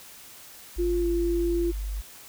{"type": "tone", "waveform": "sine", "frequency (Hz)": 50.2, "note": "G1", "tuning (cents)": 42, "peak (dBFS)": -28, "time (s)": [0.76, 2.02], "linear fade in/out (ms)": 20}
{"type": "tone with pitch glide", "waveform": "sine", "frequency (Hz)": [349.2, 343.2], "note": ["F4", "F4"], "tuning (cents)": [0, -30], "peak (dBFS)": -23, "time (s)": [0.78, 1.72], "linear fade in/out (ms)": 20, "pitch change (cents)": -30, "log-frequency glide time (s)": [1, 1.05]}
{"effects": ["white hiss -47 dBFS RMS until 2.28 s"]}